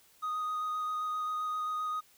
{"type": "tone with vibrato", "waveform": "triangle", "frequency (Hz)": 1244.5, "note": "D#6", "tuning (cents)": 0, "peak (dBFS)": -29, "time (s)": [0.22, 2.01], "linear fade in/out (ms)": 20, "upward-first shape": "square", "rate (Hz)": 7.6, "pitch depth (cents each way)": 9, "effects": ["tanh soft clip ceiling -25 dBFS", "white hiss -63 dBFS RMS until 2.17 s"]}